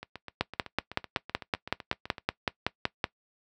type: two click trains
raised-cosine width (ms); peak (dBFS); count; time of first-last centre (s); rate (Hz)
0.3; -9 / -23; 15 / 18; 0.41-3.042 / 0.03-2.182; 5.32 / 7.9
effects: noise-tail reverb RT60 0.1 s tail -20 dB re dry + high-pass 60 Hz 12 dB/octave